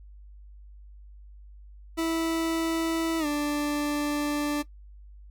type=tone with pitch glide; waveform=40% pulse; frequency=327.7 to 293.6 Hz; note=E4 to D4; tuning=-10 to 0 cents; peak=-24 dBFS; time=1.97-4.63 s; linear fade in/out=20 ms; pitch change=-190 cents; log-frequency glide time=3.19-3.26 s; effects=noise-tail reverb RT60 0.1 s tail -17 dB re dry + added 50 Hz sine -45 dBFS peak until 5.3 s